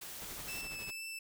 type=noise; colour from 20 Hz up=white; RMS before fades=-46 dBFS; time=0.01-0.62 s; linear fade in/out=10 ms
type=noise with tremolo; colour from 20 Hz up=pink; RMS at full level=-47 dBFS; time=0.21-0.91 s; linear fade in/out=10 ms; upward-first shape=sine; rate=12 Hz; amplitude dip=65%
type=tone with vibrato; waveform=sawtooth; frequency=2637 Hz; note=E7; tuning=in tune; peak=-38 dBFS; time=0.48-1.19 s; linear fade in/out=5 ms; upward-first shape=triangle; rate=2.1 Hz; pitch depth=18 cents each way
effects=none